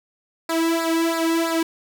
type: tone with flanger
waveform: sawtooth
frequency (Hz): 329.6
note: E4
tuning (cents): 0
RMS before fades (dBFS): -21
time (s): 0.49-1.63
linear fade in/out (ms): 5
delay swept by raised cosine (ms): 0.32 to 1.72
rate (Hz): 3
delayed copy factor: -0.9
effects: none